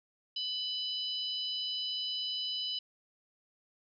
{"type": "harmonic tone", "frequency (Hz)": 997, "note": "B5", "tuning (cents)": 16, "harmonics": [3, 4, 5], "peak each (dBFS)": [-35, -40, -40], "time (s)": [0.36, 2.79], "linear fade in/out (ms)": 5, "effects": []}